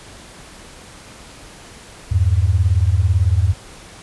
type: beating tone pair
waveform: sine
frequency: 82.41 / 100.41 Hz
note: E2 / G2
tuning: 0 / +42 cents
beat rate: 18 Hz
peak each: -15 dBFS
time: 2.11-3.54 s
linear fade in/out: 10 ms
effects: pink hiss -40 dBFS RMS until 4.02 s + resampled to 24000 Hz